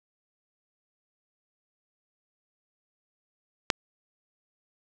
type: click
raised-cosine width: 0.2 ms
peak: -3 dBFS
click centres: 3.702 s
effects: none